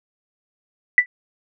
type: tone with exponential decay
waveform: sine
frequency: 1975.5 Hz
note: B6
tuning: in tune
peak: -4 dBFS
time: 0.98-1.06 s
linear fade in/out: 1 ms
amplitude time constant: 17 ms
effects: none